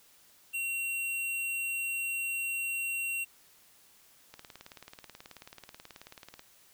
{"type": "tone", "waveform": "square", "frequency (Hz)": 2740, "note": "F7", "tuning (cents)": -34, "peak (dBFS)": -32, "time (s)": [0.53, 3.25], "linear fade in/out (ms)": 20}
{"type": "click train", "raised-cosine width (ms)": 0.2, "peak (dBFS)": -29, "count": 39, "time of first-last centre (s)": [4.34, 6.394], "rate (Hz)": 18.5}
{"effects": ["white hiss -61 dBFS RMS until 6.73 s"]}